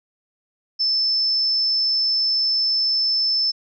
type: tone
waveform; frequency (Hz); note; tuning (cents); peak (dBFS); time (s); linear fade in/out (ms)
sine; 5274; E8; 0; -17; 0.79-3.52; 20
effects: none